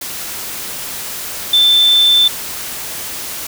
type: tone in noise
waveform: sine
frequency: 3540 Hz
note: A7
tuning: 10 cents sharp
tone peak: -7 dBFS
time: 1.53-2.28 s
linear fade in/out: 5 ms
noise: white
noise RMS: -25 dBFS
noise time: 0.01-3.47 s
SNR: +15 dB
effects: none